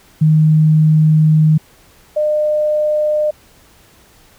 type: tone pair in turn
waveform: sine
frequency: 155.56 / 604.9 Hz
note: D#3 / D#5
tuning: 0 / -49 cents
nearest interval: 2 octaves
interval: 2351 cents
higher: second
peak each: -7 / -12 dBFS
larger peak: first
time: 0.21-1.58 / 2.16-3.31 s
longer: first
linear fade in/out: 10 ms
effects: pink hiss -48 dBFS RMS until 4.38 s